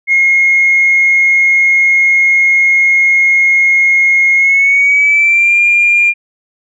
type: tone with pitch glide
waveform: sine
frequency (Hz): 2152 to 2402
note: C7 to D7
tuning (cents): +48 to +38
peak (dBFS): -5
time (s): 0.07-6.14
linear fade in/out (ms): 50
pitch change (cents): +190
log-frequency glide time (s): 4.36-5.57
effects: tanh soft clip ceiling -1 dBFS